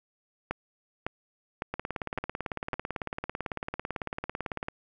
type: two click trains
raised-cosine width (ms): 0.5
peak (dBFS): -15 / -17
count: 5 / 54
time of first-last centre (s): 0.51-2.732 / 1.74-4.684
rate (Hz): 1.8 / 18
effects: none